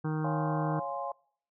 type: harmonic tone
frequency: 155.56 Hz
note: D#3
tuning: in tune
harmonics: 1 / 2 / 3 / 5 / 6 / 7 / 8 / 9 / 10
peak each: -30 / -36 / -40 / -44 / -46 / -47 / -48 / -49 / -50 dBFS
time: 0.04-0.8 s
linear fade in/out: 10 ms
type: chord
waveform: sine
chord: Db major seventh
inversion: none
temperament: equal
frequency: 554.4 / 698.5 / 830.6 / 1046.5 Hz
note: Db5 / F5 / Ab5 / C6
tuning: 0 / 0 / 0 / 0 cents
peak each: -38 dBFS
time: 0.24-1.12 s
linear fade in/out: 5 ms
effects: noise-tail reverb RT60 0.6 s tail -25 dB re dry